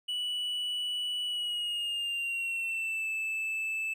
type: tone with pitch glide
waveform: triangle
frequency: 2952 to 2630 Hz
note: F#7 to E7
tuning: -5 to -5 cents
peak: -29 dBFS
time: 0.08-3.94 s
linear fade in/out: 10 ms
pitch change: -200 cents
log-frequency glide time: 1.25-3.08 s
effects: none